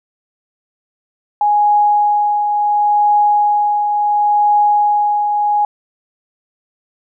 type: tone with tremolo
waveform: sine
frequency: 830.6 Hz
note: G#5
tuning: in tune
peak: -8 dBFS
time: 1.41-5.65 s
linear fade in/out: 2 ms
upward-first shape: triangle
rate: 0.71 Hz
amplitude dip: 45%
effects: none